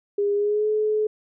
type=tone with pitch glide; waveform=sine; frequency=406.7 to 427.9 Hz; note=G#4 to A4; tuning=-36 to -48 cents; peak=-19 dBFS; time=0.18-1.07 s; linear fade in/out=5 ms; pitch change=+88 cents; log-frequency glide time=0.34-0.68 s; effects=none